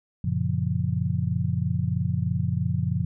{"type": "chord", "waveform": "sine", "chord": "Gb major seventh", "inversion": "none", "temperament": "just", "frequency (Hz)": [92.5, 115.62, 138.75, 173.43], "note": ["Gb2", "Bb2", "Db3", "F3"], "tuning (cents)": [0, -14, 2, -12], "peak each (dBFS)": -28, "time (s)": [0.24, 3.05], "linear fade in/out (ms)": 5, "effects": []}